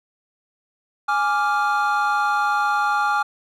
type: chord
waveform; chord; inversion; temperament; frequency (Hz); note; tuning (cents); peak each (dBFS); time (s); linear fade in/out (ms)
triangle; D diminished; second; equal; 830.6 / 1174.7 / 1396.9; Ab5 / D6 / F6; 0 / 0 / 0; -19 / -21 / -20; 1.08-3.23; 10
effects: tanh soft clip ceiling -7 dBFS